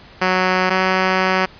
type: tone pair in turn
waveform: 5% pulse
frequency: 185 / 187.26 Hz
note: F#3 / F#3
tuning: 0 / +21 cents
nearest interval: unison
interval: 21 cents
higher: second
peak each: -3 dBFS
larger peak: neither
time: 0.21-0.7 / 0.7-1.46 s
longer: second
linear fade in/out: 10 ms
effects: pink hiss -43 dBFS RMS until 1.59 s + resampled to 11025 Hz